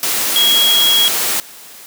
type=tone in noise; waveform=sine; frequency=3300 Hz; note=G#7; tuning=12 cents flat; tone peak=-10 dBFS; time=0.36-1.08 s; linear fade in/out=0 ms; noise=white; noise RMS=-17 dBFS; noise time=0.03-1.4 s; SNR=+4 dB; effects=white hiss -37 dBFS RMS until 1.86 s + high-pass 200 Hz 12 dB/octave